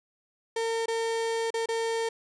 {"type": "tone with dropouts", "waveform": "35% pulse", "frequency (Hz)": 455.3, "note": "A#4", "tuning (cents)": -41, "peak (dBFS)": -25, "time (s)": [0.56, 2.09], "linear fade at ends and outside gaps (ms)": 5, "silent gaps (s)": [[0.859, 0.881], [1.505, 1.54], [1.659, 1.687]], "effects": ["resampled to 22050 Hz"]}